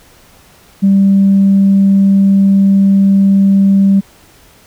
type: tone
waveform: sine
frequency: 196 Hz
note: G3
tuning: in tune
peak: -4 dBFS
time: 0.82-4.01 s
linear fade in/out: 20 ms
effects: tanh soft clip ceiling -1 dBFS + pink hiss -44 dBFS RMS until 4.66 s